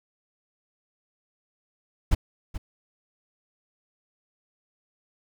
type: noise with echo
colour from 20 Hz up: brown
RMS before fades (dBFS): -18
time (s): 2.11-2.15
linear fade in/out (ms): 10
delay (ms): 430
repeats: 1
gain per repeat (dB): -13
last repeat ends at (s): 2.58
effects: none